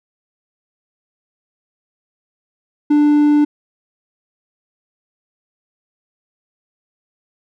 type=tone; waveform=triangle; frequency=295.4 Hz; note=D4; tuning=10 cents sharp; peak=-7 dBFS; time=2.9-3.45 s; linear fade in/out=10 ms; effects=none